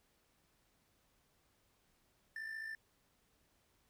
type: tone with amplitude modulation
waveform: triangle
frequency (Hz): 1778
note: A6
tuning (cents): +18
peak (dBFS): -38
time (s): 2.36-2.75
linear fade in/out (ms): 2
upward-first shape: sine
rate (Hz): 54.4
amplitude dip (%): 55
effects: pink hiss -75 dBFS RMS until 3.89 s

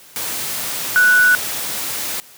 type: tone in noise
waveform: sine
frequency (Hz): 1480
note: F#6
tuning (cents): 0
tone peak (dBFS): -9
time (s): 0.96-1.35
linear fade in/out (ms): 0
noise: white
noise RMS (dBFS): -24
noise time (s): 0.16-2.2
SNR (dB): +12
effects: white hiss -44 dBFS RMS until 2.37 s + high-pass 80 Hz 12 dB/octave

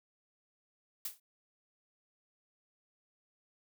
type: noise with exponential decay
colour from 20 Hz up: blue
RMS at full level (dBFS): -34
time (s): 1.05-1.2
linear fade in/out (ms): 5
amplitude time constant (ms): 32
effects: none

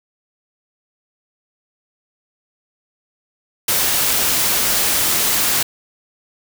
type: noise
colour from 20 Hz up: white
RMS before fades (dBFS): -17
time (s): 3.68-5.63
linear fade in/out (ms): 5
effects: none

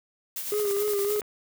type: noise with tremolo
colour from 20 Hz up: blue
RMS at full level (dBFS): -32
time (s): 0.36-1.21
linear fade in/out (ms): 2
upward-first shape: sine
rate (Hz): 9.6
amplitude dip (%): 40
type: tone with vibrato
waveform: triangle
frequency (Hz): 410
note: G#4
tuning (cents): -22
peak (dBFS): -22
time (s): 0.52-1.2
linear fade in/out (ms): 2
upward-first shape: sine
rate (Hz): 3.6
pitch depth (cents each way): 46
type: click train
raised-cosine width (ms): 0.5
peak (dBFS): -27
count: 13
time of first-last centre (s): 0.54-1.218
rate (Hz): 17.7
effects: none

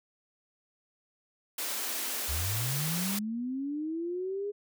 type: high-pass noise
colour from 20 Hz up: white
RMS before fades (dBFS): -34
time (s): 1.58-3.19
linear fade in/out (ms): 5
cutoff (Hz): 210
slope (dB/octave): 96
type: linear sweep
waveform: sine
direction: up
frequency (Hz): 65.41 to 415.3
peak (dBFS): -31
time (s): 2.28-4.52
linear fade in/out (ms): 20
effects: none

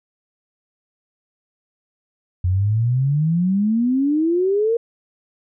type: exponential sweep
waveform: sine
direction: up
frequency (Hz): 87.5 to 472.4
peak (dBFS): -15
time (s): 2.44-4.77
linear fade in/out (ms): 5
effects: none

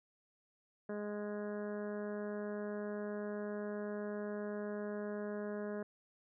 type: harmonic tone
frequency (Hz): 207.7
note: G#3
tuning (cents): 0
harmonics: 1 / 2 / 3 / 4 / 5 / 6 / 7 / 8 / 9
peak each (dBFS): -42 / -42 / -45 / -59 / -55 / -59 / -56 / -55 / -66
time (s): 0.89-5.83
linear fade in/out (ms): 5
effects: none

